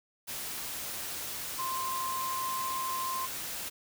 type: tone in noise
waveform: sine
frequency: 1046.5 Hz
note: C6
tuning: in tune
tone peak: -32 dBFS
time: 1.58-3.27 s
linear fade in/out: 20 ms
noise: white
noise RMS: -38 dBFS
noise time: 0.27-3.7 s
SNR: +3 dB
effects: none